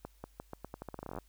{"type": "accelerating click train", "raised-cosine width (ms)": 1, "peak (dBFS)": -27, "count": 19, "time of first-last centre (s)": [0.05, 1.186], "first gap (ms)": 190, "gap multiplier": 0.84, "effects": ["added 50 Hz sine -61 dBFS peak until 1.28 s", "white hiss -70 dBFS RMS until 1.28 s"]}